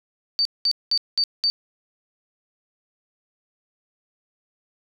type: tone bursts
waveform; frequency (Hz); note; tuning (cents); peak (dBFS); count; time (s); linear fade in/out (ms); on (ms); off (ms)
sine; 4594; D8; -39; -17; 5; 0.39-1.5; 0; 62; 200
effects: none